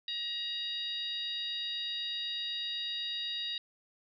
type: harmonic tone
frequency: 948 Hz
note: A#5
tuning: 29 cents sharp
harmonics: 2 / 3 / 4 / 5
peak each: -47 / -42 / -35 / -44 dBFS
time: 0.08-3.58 s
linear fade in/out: 2 ms
effects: none